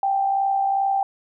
sine tone with amplitude modulation, 785 Hz, G5, 2 cents sharp, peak -16 dBFS, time 0.03-1.03 s, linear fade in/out 2 ms, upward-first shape sine, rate 62.5 Hz, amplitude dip 45%, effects none

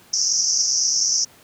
white band-pass noise, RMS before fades -20 dBFS, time 0.13-1.25 s, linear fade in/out 10 ms, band 5300 to 6200 Hz, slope 96 dB/octave, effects pink hiss -50 dBFS RMS until 1.43 s + high-pass 100 Hz 12 dB/octave

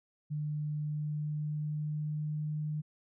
sine tone with pitch glide, 150 to 151.92 Hz, D3 to D#3, +37 to -41 cents, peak -32 dBFS, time 0.3-2.82 s, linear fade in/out 20 ms, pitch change +22 cents, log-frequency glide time 0.84-2.53 s, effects none

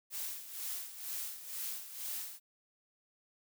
blue noise with tremolo, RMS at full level -39 dBFS, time 0.1-2.4 s, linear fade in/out 50 ms, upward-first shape sine, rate 2.1 Hz, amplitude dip 70%, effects none

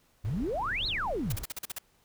sine exponential two-way sweep, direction up then down, 87.31 to 4371 to 87.31 Hz, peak -29 dBFS, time 0.24-1.36 s, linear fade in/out 10 ms, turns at 0.87 s
brown noise, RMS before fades -40 dBFS, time 0.25-1.44 s, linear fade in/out 0 ms
white noise bursts, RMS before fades -36 dBFS, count 8, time 1.3-1.786 s, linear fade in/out 5 ms, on 24 ms, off 42 ms
effects pink hiss -67 dBFS RMS until 2.04 s

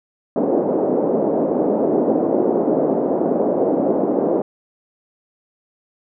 pink band-pass noise, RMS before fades -18 dBFS, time 0.36-4.42 s, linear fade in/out 2 ms, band 250 to 620 Hz, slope 24 dB/octave, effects none

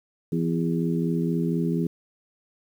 harmonic tone with a mistuned harmonic, 84.2 Hz, E2, 37 cents sharp, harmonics 2 / 3 / 4 / 5, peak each -24 / -28 / -30 / -32 dBFS, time 0.32-1.87 s, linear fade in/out 5 ms, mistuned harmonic 5, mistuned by -41 cents, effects 9-bit

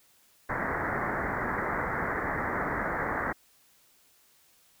white low-pass noise, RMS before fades -31 dBFS, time 0.49-3.33 s, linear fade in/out 10 ms, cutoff 2000 Hz, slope 96 dB/octave, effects white hiss -63 dBFS RMS until 4.8 s

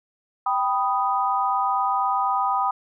sine chord, G augmented, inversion none, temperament equal, 784 / 987.8 / 1244.5 Hz, G5 / B5 / D#6, 0 / 0 / 0 cents, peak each -24 dBFS, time 0.46-2.71 s, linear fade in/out 5 ms, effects none

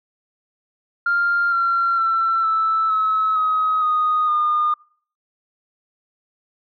sine tone with pitch steps, 1396.9 / 1369.7 / 1343.1 / 1317 / 1291.4 / 1266.2 / 1241.6 / 1217.5 Hz, F6 / F6 / E6 / E6 / E6 / D#6 / D#6 / D#6, 0 / -34 / +32 / -2 / -36 / +30 / -4 / -38 cents, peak -15 dBFS, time 1.06-4.74 s, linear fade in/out 5 ms, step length 460 ms, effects noise-tail reverb RT60 0.5 s tail -24 dB re dry + tanh soft clip ceiling -11 dBFS

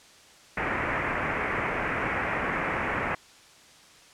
white low-pass noise, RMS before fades -29 dBFS, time 0.57-3.15 s, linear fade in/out 5 ms, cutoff 2300 Hz, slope 48 dB/octave, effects white hiss -53 dBFS RMS until 4.13 s + low-pass 7000 Hz 12 dB/octave

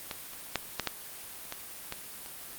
clicks, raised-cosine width 0.2 ms, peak -17 / -28 / -10 / -11 / -11 / -18 / -17 / -26 dBFS, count 8, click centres 0.112 / 0.334 / 0.557 / 0.797 / 0.873 / 1.524 / 1.924 / 2.261 s, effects white hiss -44 dBFS RMS until 2.58 s + Opus 32 kbps

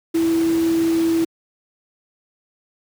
sine tone in noise, 329.6 Hz, E4, in tune, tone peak -15 dBFS, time 0.14-1.25 s, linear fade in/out 10 ms, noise pink, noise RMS -32 dBFS, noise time 0.14-1.25 s, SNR +14 dB, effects high-pass 100 Hz 12 dB/octave

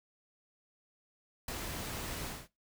pink noise with ADSR envelope, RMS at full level -35 dBFS, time 1.48-2.48 s, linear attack 5 ms, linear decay 6 ms, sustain -5 dB, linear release 210 ms, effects noise-tail reverb RT60 0.2 s tail -18 dB re dry

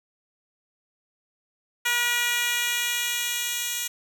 10% pulse tone with high-pass filter sweep, 480.5 Hz, B4, 48 cents flat, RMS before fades -26 dBFS, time 1.85-3.88 s, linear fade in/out 10 ms, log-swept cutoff 1600 to 4300 Hz, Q 0.87, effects none

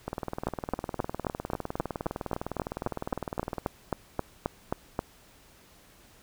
two click trains, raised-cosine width 1 ms, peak -13 / -18 dBFS, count 18 / 70, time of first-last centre 0.47-4.991 / 0.08-3.583 s, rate 3.76 / 19.7 Hz, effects pink hiss -57 dBFS RMS until 6.22 s

